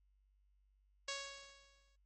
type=tone with exponential decay; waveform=5% pulse; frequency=554.4 Hz; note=C#5; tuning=in tune; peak=-27 dBFS; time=1.08-1.96 s; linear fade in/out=5 ms; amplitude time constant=190 ms; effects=added 49 Hz sine -70 dBFS peak until 2.05 s + MP3 32 kbps